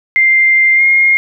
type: tone with pitch glide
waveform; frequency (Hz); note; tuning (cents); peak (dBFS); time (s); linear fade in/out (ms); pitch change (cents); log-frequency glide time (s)
sine; 2096 to 2136; C7 to C7; +2 to +35; -6; 0.16-1.17; 0; +33; 0.76-0.82
effects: none